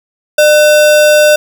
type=tone with sample-and-hold; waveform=sine; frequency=600 Hz; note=D5; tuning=37 cents sharp; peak=-3 dBFS; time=0.38-1.36 s; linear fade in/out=5 ms; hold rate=2100 Hz; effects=none